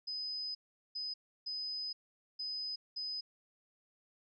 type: tone bursts at uneven times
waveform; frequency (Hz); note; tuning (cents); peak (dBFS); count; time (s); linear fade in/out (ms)
sine; 5020; D#8; +15; -37; 5; 0.07-0.55 / 0.95-1.14 / 1.46-1.93 / 2.39-2.76 / 2.96-3.21; 10
effects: none